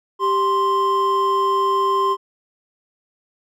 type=tone pair together; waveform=triangle; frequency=392 / 1046.5 Hz; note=G4 / C6; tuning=0 / 0 cents; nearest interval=octave + perfect fourth; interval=1700 cents; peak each=-19 / -15 dBFS; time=0.19-2.17 s; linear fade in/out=50 ms; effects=none

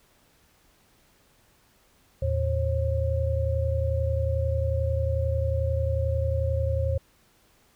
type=tone cluster; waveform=sine; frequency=78.8 / 110 / 539 Hz; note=D#2 / A2 / C#5; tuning=+23 / 0 / -49 cents; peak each=-25 / -28 / -29 dBFS; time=2.22-6.98 s; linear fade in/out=5 ms; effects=pink hiss -62 dBFS RMS until 7.75 s

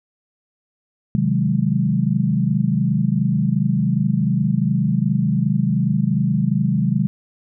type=chord; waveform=sine; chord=Ab dominant seventh; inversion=first; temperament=equal; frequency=130.81 / 155.56 / 185 / 207.7 Hz; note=C3 / Eb3 / Gb3 / Ab3; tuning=0 / 0 / 0 / 0 cents; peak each=-21 dBFS; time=1.15-7.07 s; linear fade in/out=0 ms; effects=none

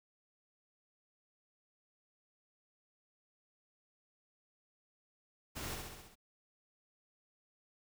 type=noise with echo; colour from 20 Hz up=pink; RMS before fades=-43 dBFS; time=5.55-5.76 s; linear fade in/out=20 ms; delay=66 ms; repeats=6; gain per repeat=-3 dB; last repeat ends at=6.156 s; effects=none

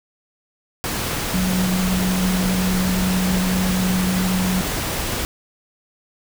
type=tone in noise; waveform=sine; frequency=184.8 Hz; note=F#3; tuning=2 cents flat; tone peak=-18 dBFS; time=1.34-4.61 s; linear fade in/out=0 ms; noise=pink; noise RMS=-24 dBFS; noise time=0.84-5.25 s; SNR=+3 dB; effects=none

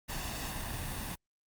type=noise with comb filter; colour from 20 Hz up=pink; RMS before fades=-38 dBFS; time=0.08-1.16 s; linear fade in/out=20 ms; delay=1.1 ms; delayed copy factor=+0.5; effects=Opus 48 kbps

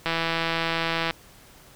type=click train; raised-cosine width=0.3 ms; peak=-9 dBFS; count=174; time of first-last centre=0.06-1.108 s; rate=165 Hz; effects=pink hiss -51 dBFS RMS until 1.75 s

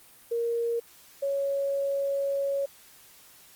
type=tone pair in turn; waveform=sine; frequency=467.4 / 555.8 Hz; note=A#4 / C#5; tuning=+5 / +4 cents; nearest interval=minor third; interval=299 cents; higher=second; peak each=-25 dBFS; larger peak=neither; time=0.31-0.8 / 1.22-2.66 s; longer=second; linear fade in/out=10 ms; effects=white hiss -54 dBFS RMS until 3.55 s + Opus 32 kbps

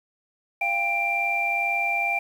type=tone cluster; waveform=sine; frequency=693 / 795 / 2365 Hz; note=F5 / G5 / D7; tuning=-14 / +24 / +12 cents; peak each=-30 / -29 / -23 dBFS; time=0.61-2.19 s; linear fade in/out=5 ms; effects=8-bit

